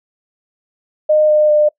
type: tone with pitch steps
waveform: sine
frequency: 612 / 606.4 / 600.8 Hz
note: D#5 / D#5 / D5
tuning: -29 / -45 / +39 cents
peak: -8 dBFS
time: 1.09-1.69 s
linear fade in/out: 10 ms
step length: 200 ms
effects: noise-tail reverb RT60 0.1 s tail -24 dB re dry